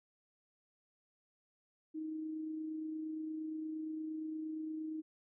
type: tone with amplitude modulation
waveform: sine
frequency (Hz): 313.7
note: D#4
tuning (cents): +14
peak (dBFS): -37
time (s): 1.94-5.02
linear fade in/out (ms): 20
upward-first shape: sine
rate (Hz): 28.6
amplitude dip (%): 30
effects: none